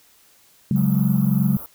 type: chord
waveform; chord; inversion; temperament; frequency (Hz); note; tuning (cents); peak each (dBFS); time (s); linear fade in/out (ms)
sine; C# suspended fourth; none; equal; 138.59 / 185 / 207.7; C#3 / F#3 / G#3; 0 / 0 / 0; -20; 0.71-1.57; 2
type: band-stop noise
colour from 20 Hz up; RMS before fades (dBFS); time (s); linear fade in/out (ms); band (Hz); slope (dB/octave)
white; -36; 0.76-1.66; 0; 1400 to 11000; 96
effects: white hiss -55 dBFS RMS until 1.74 s